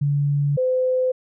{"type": "tone pair in turn", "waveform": "sine", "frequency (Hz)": [143.5, 511.4], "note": ["D3", "C5"], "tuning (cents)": [-40, -40], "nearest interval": "octave + minor seventh", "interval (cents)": 2200, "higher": "second", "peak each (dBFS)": -17, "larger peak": "neither", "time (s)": [[0.01, 0.57], [0.57, 1.12]], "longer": "first", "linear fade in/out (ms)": 10, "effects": []}